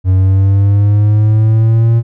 triangle linear sweep, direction up, 92.5 to 116.54 Hz, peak -4 dBFS, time 0.04-2.03 s, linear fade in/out 50 ms, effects none

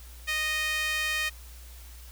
sawtooth tone with high-pass filter, 620 Hz, D#5, 6 cents flat, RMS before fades -29 dBFS, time 0.27-1.3 s, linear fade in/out 20 ms, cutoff 2100 Hz, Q 3, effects added 60 Hz sine -44 dBFS peak until 2.11 s + white hiss -52 dBFS RMS until 2.11 s

